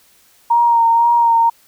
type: tone with vibrato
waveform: sine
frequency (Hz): 932.3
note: A#5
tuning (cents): 0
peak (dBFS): -9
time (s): 0.5-1.5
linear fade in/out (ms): 10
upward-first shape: sine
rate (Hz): 2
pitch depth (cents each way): 25
effects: white hiss -52 dBFS RMS until 1.67 s